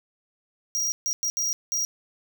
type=tone bursts at uneven times; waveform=square; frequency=5710 Hz; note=F8; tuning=37 cents sharp; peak=-24 dBFS; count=5; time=0.75-0.92 / 1.06-1.13 / 1.23-1.3 / 1.37-1.53 / 1.72-1.85 s; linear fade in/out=0 ms; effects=none